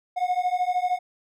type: beating tone pair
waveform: triangle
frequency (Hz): 719 / 732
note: F#5 / F#5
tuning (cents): -50 / -19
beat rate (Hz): 13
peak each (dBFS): -23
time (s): 0.16-0.99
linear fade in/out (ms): 20
effects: none